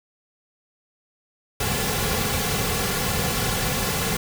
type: noise with comb filter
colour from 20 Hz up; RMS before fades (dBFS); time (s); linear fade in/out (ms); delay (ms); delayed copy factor
pink; -24; 1.6-4.17; 5; 3.2; -0.7
effects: none